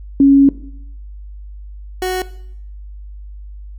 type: tone pair in turn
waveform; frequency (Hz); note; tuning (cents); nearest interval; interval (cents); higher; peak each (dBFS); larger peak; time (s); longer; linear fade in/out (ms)
sine / 30% pulse; 276.9 / 369.6; C#4 / F#4; -2 / -2; perfect fourth; 500; second; -5 / -14; first; 0.2-0.49 / 2.02-2.22; first; 2
effects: noise-tail reverb RT60 0.7 s tail -17 dB re dry + added 50 Hz sine -30 dBFS peak until 3.78 s